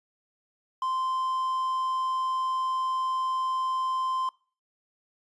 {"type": "tone with quantisation", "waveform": "triangle", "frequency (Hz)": 1040, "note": "C6", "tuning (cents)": -11, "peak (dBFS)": -24, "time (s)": [0.82, 4.29], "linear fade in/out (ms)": 2, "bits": 9, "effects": ["noise-tail reverb RT60 0.4 s tail -24 dB re dry", "resampled to 24000 Hz"]}